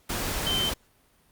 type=tone in noise; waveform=sine; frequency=3094 Hz; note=G7; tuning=23 cents flat; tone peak=-25 dBFS; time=0.46-0.7 s; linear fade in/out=10 ms; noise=pink; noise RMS=-30 dBFS; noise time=0.09-0.74 s; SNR=+2 dB; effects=pink hiss -63 dBFS RMS until 1.31 s + Opus 48 kbps